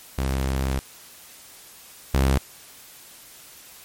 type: tone pair in turn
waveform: sawtooth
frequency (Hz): 66.4 / 66.86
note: C2 / C2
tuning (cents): +26 / +38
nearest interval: unison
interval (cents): 12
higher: second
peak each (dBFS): -18 / -13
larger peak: second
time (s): 0.18-0.79 / 2.14-2.38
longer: first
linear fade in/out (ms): 0
effects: white hiss -46 dBFS RMS until 3.84 s + MP3 64 kbps